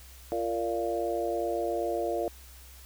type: harmonic tone with a mistuned harmonic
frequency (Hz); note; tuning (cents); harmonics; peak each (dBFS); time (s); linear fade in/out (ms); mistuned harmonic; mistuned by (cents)
115.3; A#2; -19; 3 / 4 / 5 / 6; -33 / -33 / -33 / -33; 0.32-2.28; 0; 5; +22
effects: added 64 Hz sine -49 dBFS peak until 2.85 s + white hiss -53 dBFS RMS until 2.85 s